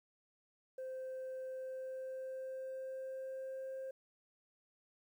sine tone with pitch glide, 520 to 529.1 Hz, C5 to C5, -11 to +19 cents, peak -39 dBFS, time 0.78-3.91 s, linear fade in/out 5 ms, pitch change +30 cents, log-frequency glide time 1.48-3.73 s, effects tanh soft clip ceiling -40 dBFS + 12-bit

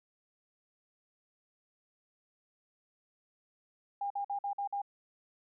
sine tone bursts, 805 Hz, G5, 46 cents sharp, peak -32 dBFS, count 6, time 4.01-4.818 s, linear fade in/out 5 ms, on 93 ms, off 50 ms, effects none

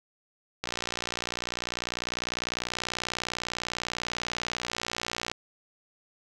click train, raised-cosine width 0.2 ms, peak -13 dBFS, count 282, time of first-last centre 0.64-5.316 s, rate 60.1 Hz, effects none

